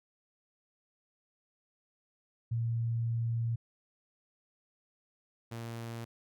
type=tone pair in turn; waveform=sine / sawtooth; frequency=115.8 / 115.8 Hz; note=A#2 / A#2; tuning=-11 / -11 cents; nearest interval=unison; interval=0 cents; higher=neither; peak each=-29 / -35 dBFS; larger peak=first; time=2.51-3.56 / 5.51-6.05 s; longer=first; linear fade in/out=10 ms; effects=none